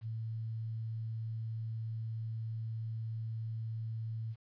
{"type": "tone with quantisation", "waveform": "sine", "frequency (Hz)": 112.1, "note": "A2", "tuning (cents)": 33, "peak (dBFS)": -36, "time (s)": [0.01, 4.36], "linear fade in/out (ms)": 50, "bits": 11, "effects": ["resampled to 11025 Hz"]}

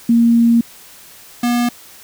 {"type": "tone pair in turn", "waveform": ["sine", "square"], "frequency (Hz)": [233.1, 240.8], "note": ["A#3", "B3"], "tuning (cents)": [0, -44], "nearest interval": "minor second", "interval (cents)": 56, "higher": "second", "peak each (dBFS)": [-8, -14], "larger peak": "first", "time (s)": [[0.09, 0.61], [1.43, 1.69]], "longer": "first", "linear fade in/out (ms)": 5, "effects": ["white hiss -41 dBFS RMS until 2.03 s"]}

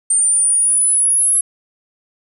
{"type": "exponential sweep", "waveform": "sine", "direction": "up", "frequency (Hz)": [8870, 10900], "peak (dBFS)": -11, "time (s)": [0.1, 1.41], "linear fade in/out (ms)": 5, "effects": []}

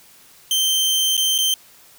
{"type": "tone with dropouts", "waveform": "sawtooth", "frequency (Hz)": 3122, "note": "G7", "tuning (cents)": -8, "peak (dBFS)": -13, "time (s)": [0.51, 1.54], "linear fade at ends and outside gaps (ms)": 1, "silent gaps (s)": [[1.168, 1.177], [1.38, 1.386]], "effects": ["white hiss -49 dBFS RMS until 1.98 s"]}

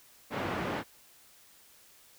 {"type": "band-pass noise", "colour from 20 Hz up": "pink", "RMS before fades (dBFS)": -34, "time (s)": [0.3, 0.84], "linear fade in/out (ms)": 50, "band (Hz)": [140, 2000], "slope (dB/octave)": 12, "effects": ["white hiss -59 dBFS RMS until 2.18 s"]}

